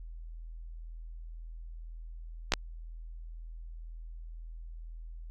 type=clicks; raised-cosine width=0.2 ms; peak=-7 dBFS; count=2; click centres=2.521 / 2.537 s; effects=added 41 Hz sine -41 dBFS peak until 5.3 s + AAC 64 kbps